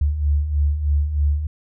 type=beating tone pair; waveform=sine; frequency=70.7 / 73.9 Hz; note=C#2 / D2; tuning=+35 / +11 cents; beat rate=3.2 Hz; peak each=-24 / -17 dBFS; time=0.01-1.47 s; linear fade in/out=5 ms; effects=none